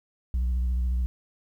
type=tone with vibrato; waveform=sine; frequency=61.74 Hz; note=B1; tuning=in tune; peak=-20 dBFS; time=0.34-1.06 s; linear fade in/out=0 ms; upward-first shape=triangle; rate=14 Hz; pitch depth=78 cents each way; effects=tanh soft clip ceiling -22 dBFS + 10-bit